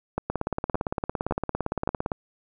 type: two click trains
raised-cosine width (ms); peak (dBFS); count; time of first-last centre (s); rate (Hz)
1; -11 / -12; 4 / 33; 0.18-1.875 / 0.3-2.118; 1.77 / 17.6
effects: none